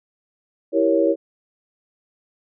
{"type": "chord", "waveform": "sine", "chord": "E diminished seventh", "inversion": "none", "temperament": "equal", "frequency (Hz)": [329.6, 392, 466.2, 554.4], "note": ["E4", "G4", "Bb4", "Db5"], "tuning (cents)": [0, 0, 0, 0], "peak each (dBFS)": [-19, -23, -21, -19], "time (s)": [0.72, 1.16], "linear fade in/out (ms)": 50, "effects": []}